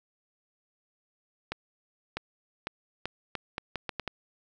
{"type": "accelerating click train", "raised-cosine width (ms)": 0.3, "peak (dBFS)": -16, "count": 10, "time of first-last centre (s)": [1.52, 4.077], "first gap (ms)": 650, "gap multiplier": 0.77, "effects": []}